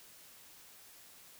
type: silence
effects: white hiss -57 dBFS RMS until 1.39 s